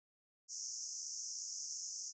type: band-pass noise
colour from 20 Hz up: white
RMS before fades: -45 dBFS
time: 0.48-2.13 s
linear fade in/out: 50 ms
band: 5300 to 6800 Hz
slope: 96 dB/octave
effects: none